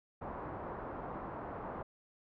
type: low-pass noise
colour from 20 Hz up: white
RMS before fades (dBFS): -43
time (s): 0.21-1.83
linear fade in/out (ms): 10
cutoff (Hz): 1100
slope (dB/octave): 24
effects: none